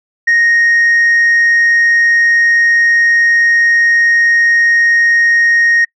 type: tone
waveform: sine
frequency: 1864.7 Hz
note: A#6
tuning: in tune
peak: -5 dBFS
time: 0.27-5.85 s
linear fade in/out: 10 ms
effects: noise-tail reverb RT60 0.1 s tail -25 dB re dry + tanh soft clip ceiling -5 dBFS